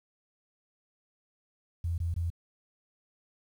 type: tone bursts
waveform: sine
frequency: 84.7 Hz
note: E2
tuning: 48 cents sharp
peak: -28 dBFS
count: 3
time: 1.84-2.302 s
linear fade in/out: 5 ms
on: 140 ms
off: 21 ms
effects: 10-bit